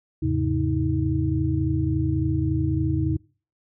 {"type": "tone cluster", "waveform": "sine", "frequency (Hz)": [82, 105.5, 136.4, 316.4], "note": ["E2", "G#2", "C#3", "D#4"], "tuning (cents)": [-9, 28, -28, 29], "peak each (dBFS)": [-26, -28, -25, -25], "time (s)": [0.22, 3.17], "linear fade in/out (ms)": 10, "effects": ["noise-tail reverb RT60 0.4 s tail -24 dB re dry"]}